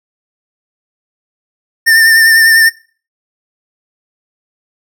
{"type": "tone with vibrato", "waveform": "square", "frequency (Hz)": 1800, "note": "A6", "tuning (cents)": 39, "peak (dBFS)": -5, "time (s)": [1.86, 2.7], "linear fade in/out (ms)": 20, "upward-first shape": "sine", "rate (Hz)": 10, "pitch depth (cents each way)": 30, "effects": ["noise-tail reverb RT60 0.4 s tail -23 dB re dry"]}